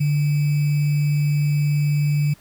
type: tone with sample-and-hold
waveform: sine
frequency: 146.83 Hz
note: D3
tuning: in tune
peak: -16 dBFS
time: 0-2.34 s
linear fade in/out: 10 ms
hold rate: 2450 Hz
effects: pink hiss -52 dBFS RMS until 2.4 s